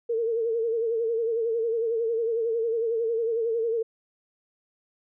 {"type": "tone with vibrato", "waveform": "sine", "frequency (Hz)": 457.1, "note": "A#4", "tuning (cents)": -34, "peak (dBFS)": -23, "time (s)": [0.09, 3.83], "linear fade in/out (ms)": 10, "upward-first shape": "sine", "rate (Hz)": 11, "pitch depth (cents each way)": 61, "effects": []}